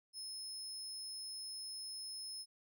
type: tone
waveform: 30% pulse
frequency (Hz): 5190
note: E8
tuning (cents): -28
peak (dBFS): -40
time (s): 0.13-2.46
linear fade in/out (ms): 50
effects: none